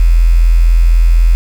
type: tone with quantisation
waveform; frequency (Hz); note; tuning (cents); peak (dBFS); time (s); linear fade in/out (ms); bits
sine; 42; E1; +33; -4; 0-1.35; 0; 5
effects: none